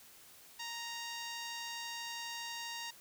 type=tone with low-pass filter; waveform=10% pulse; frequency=932.3 Hz; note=A#5; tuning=in tune; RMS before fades=-43 dBFS; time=0.59-2.91 s; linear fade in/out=10 ms; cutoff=8900 Hz; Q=1.3; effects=white hiss -58 dBFS RMS until 3 s